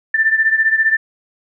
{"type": "beating tone pair", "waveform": "sine", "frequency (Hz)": [1773, 1788], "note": ["A6", "A6"], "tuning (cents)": [13, 27], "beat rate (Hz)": 15, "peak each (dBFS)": [-13, -17], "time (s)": [0.14, 0.97], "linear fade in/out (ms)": 5, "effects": []}